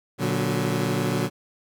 20% pulse chord, Bb augmented, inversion none, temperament equal with one note detuned, 119.26 / 146.83 / 185 Hz, Bb2 / D3 / F#3, +40 / 0 / 0 cents, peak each -22 dBFS, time 0.18-1.3 s, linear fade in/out 50 ms, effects none

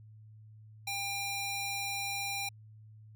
square tone with high-pass filter, 799 Hz, G5, 33 cents sharp, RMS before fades -36 dBFS, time 0.87-2.49 s, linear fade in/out 5 ms, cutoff 1700 Hz, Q 0.74, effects added 108 Hz sine -51 dBFS peak until 3.15 s

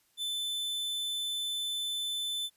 45% pulse tone, 3520 Hz, A7, in tune, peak -32 dBFS, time 0.17-2.5 s, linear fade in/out 50 ms, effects white hiss -70 dBFS RMS until 2.56 s + resampled to 32000 Hz

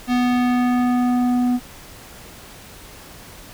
square tone with low-pass filter sweep, 246.9 Hz, B3, in tune, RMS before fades -18 dBFS, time 0.07-1.6 s, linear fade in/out 50 ms, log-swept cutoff 4500 to 520 Hz, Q 0.83, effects pink hiss -41 dBFS RMS until 3.53 s

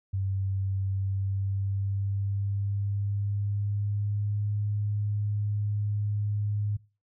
sine tone with pitch glide, 96.8 to 103.75 Hz, G2 to G#2, -21 to -1 cents, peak -26 dBFS, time 0.13-6.77 s, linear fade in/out 10 ms, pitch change +120 cents, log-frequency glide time 0.87-4.53 s, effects noise-tail reverb RT60 0.3 s tail -20 dB re dry

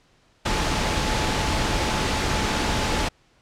sine tone in noise, 863 Hz, A5, 34 cents flat, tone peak -32 dBFS, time 0.45-3.09 s, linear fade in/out 10 ms, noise pink, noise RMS -23 dBFS, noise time 0.45-3.09 s, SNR -12 dB, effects pink hiss -60 dBFS RMS until 3.41 s + low-pass 6000 Hz 12 dB/octave

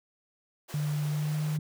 pink high-pass noise, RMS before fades -45 dBFS, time 0.68-1.58 s, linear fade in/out 20 ms, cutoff 340 Hz, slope 24 dB/octave
sine tone with pitch glide, 148.9 to 152.64 Hz, D3 to D#3, +24 to -33 cents, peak -27 dBFS, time 0.74-1.59 s, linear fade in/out 2 ms, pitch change +43 cents, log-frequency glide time 1.09-1.41 s
effects none

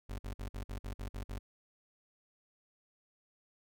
30% pulse tone bursts, 49 Hz, G1, in tune, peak -36 dBFS, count 9, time 0.09-1.39 s, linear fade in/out 10 ms, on 100 ms, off 50 ms, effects none

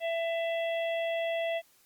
harmonic tone, 666 Hz, E5, 18 cents sharp, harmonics 1 / 3 / 4 / 5, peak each -29 / -39 / -41 / -43 dBFS, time 0-1.62 s, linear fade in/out 50 ms, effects white hiss -64 dBFS RMS until 1.85 s + Opus 48 kbps

